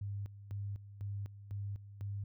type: tone with tremolo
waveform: sine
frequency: 100.6 Hz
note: G2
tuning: 45 cents sharp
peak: -37 dBFS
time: 0.01-2.24 s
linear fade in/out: 5 ms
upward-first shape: square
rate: 2 Hz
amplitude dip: 75%
effects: none